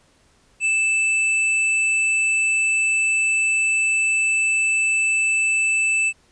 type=tone with tanh clipping; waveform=sine; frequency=2637 Hz; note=E7; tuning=in tune; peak=-18 dBFS; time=0.6-6.13 s; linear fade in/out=50 ms; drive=18 dB; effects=pink hiss -58 dBFS RMS until 6.31 s + resampled to 22050 Hz